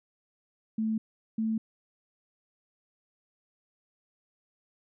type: tone pair in turn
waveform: sine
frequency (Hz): 220 / 221.4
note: A3 / A3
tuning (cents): 0 / +11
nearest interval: unison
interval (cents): 11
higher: second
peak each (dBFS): -26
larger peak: neither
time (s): 0.78-0.98 / 1.38-1.58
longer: neither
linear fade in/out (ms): 5
effects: none